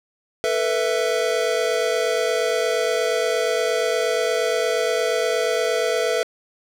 square chord, A suspended second, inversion none, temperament equal with one note detuned, 445.4 / 493.9 / 659.3 Hz, A4 / B4 / E5, +21 / 0 / 0 cents, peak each -24 dBFS, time 0.44-6.23 s, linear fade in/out 0 ms, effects low-pass 9000 Hz 12 dB/octave + 7-bit

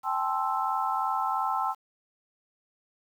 sine chord, A minor seventh, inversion third, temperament equal with one note detuned, 784 / 866.9 / 1046.5 / 1318.5 Hz, G5 / A5 / C6 / E6, 0 / -26 / 0 / 0 cents, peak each -31 dBFS, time 0.03-1.75 s, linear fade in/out 50 ms, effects 9-bit

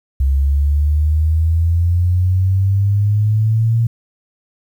sine exponential sweep, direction up, 67 to 116.54 Hz, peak -11 dBFS, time 0.2-3.87 s, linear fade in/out 5 ms, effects 8-bit

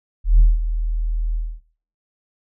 sine tone with ADSR envelope, 40.03 Hz, D#1, 50 cents sharp, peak -5 dBFS, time 0.24-1.61 s, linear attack 150 ms, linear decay 190 ms, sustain -13 dB, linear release 260 ms, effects noise-tail reverb RT60 0.6 s tail -22 dB re dry + tanh soft clip ceiling -5 dBFS

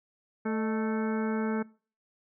harmonic tone with a mistuned harmonic, 220 Hz, A3, in tune, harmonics 1 / 2 / 3 / 4 / 5 / 6 / 7 / 8 / 10, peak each -29 / -33 / -43 / -40 / -48 / -42 / -42 / -49 / -47 dBFS, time 0.45-1.63 s, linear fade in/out 10 ms, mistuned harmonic 3, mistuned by -94 cents, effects noise-tail reverb RT60 0.4 s tail -23 dB re dry

